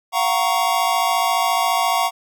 square chord, Gb major seventh, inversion third, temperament equal with one note detuned, 698.5 / 752.9 / 932.3 / 1108.7 Hz, F5 / Gb5 / Bb5 / Db6, 0 / +30 / 0 / 0 cents, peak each -23 dBFS, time 0.12-2.11 s, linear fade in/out 50 ms, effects none

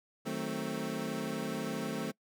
25% pulse chord, D# diminished seventh, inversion none, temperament equal with one note detuned, 155.56 / 187.69 / 220 / 261.6 Hz, D#3 / F#3 / A3 / C4, 0 / +25 / 0 / 0 cents, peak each -38 / -38 / -34 / -36 dBFS, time 0.25-2.12 s, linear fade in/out 20 ms, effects noise-tail reverb RT60 0.1 s tail -24 dB re dry

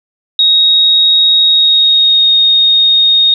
sine tone with pitch glide, 3769 to 3717 Hz, A#7 to A#7, +18 to -6 cents, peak -5 dBFS, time 0.39-3.34 s, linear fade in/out 2 ms, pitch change -24 cents, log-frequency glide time 1.43-2.33 s, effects none

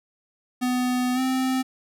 square tone with pitch glide, 250 to 259.9 Hz, B3 to C4, +21 to -11 cents, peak -22 dBFS, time 0.61-1.63 s, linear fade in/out 20 ms, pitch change +68 cents, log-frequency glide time 1.14-1.2 s, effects none

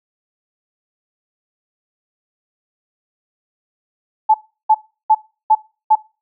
sine tone bursts, 867 Hz, A5, 26 cents flat, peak -7 dBFS, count 5, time 4.29-5.955 s, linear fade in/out 10 ms, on 53 ms, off 350 ms, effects noise-tail reverb RT60 0.3 s tail -21 dB re dry

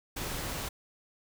pink noise, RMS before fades -36 dBFS, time 0.16-0.69 s, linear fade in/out 10 ms, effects none

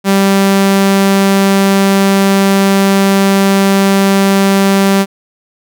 sawtooth tone, 195.8 Hz, G3, 2 cents flat, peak -3 dBFS, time 0.04-5.06 s, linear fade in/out 50 ms, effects none

